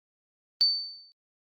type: tone with exponential decay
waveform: sine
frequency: 4544 Hz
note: C#8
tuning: 42 cents sharp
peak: -16 dBFS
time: 0.61-1.12 s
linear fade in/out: 0 ms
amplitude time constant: 110 ms
effects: Opus 32 kbps